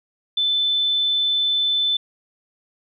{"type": "tone", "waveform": "sine", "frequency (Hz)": 3520, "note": "A7", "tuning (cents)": 0, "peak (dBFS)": -17, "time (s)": [0.37, 1.97], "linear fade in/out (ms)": 5, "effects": []}